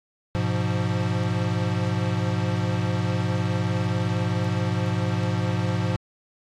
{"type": "chord", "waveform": "square", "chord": "F diminished", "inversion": "first", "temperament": "equal", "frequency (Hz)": [103.83, 123.47, 174.61], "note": ["Ab2", "Cb3", "F3"], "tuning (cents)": [0, 0, 0], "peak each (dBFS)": [-26, -28, -28], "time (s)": [0.35, 5.96], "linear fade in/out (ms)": 0, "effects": ["low-pass 5000 Hz 12 dB/octave", "AAC 64 kbps"]}